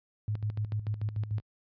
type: tone with tremolo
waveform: sine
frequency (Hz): 105.9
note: G#2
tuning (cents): +34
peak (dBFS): -27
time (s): 0.28-1.4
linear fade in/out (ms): 0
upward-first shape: square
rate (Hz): 6.8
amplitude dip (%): 70
effects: high-pass 60 Hz 12 dB/octave + resampled to 11025 Hz